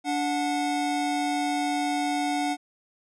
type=tone pair together; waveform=square; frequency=291 / 733.3 Hz; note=D4 / F#5; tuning=-16 / -16 cents; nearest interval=octave + major third; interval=1600 cents; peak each=-28 dBFS; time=0.04-2.57 s; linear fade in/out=50 ms; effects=resampled to 24000 Hz